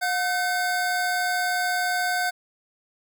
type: tone pair together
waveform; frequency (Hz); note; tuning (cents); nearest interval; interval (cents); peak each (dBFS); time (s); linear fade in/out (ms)
square; 721 / 1527.7; F#5 / G6; -45 / -45; octave + minor second; 1300; -26; 0.01-2.31; 20
effects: none

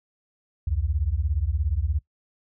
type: beating tone pair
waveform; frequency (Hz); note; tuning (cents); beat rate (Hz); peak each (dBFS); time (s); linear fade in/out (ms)
sine; 66.1 / 83.1; C2 / E2; +18 / +15; 17; -25; 0.67-1.99; 5
effects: noise-tail reverb RT60 0.1 s tail -19 dB re dry

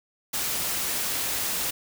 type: noise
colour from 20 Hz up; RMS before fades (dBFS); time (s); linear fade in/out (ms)
white; -28; 0.33-1.71; 10
effects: none

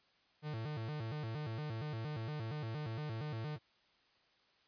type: tone with vibrato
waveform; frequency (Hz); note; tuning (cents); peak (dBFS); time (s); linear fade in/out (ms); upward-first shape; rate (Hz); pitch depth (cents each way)
45% pulse; 130; C3; -11; -39; 0.42-3.59; 50; square; 4.3; 260
effects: white hiss -71 dBFS RMS until 4.67 s + resampled to 11025 Hz

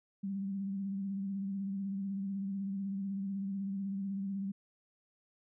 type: tone with vibrato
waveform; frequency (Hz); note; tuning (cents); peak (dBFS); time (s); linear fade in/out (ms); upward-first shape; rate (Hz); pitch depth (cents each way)
sine; 196; G3; 0; -34; 0.23-4.52; 10; sine; 16; 37
effects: none

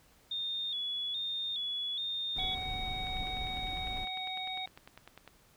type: tone with vibrato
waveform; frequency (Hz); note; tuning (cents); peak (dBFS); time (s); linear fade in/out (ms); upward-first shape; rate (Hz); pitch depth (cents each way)
sine; 3520; A7; 0; -33; 0.31-2.55; 5; square; 1.2; 62
type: noise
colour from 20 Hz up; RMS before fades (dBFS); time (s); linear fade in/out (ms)
brown; -41; 2.35-4.06; 20
type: harmonic tone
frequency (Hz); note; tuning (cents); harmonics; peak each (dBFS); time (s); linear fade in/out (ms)
749; F#5; +21; 1 / 3 / 5; -40 / -43 / -38; 2.38-4.66; 5
type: click train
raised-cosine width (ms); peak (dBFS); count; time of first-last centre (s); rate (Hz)
0.3; -32; 23; 3.07-5.277; 9.97
effects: pink hiss -64 dBFS RMS until 5.56 s

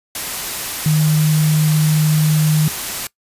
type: tone in noise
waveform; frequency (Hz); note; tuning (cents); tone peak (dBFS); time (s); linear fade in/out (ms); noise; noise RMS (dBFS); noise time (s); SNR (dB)
sine; 153.8; D#3; -20; -11; 0.86-2.68; 2; white; -24; 0.15-3.07; +10
effects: noise-tail reverb RT60 0.1 s tail -21 dB re dry + resampled to 32000 Hz

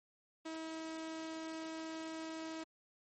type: tone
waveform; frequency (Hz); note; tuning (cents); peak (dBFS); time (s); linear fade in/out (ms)
sawtooth; 321.1; E4; -45; -38; 0.45-2.64; 10
effects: MP3 32 kbps

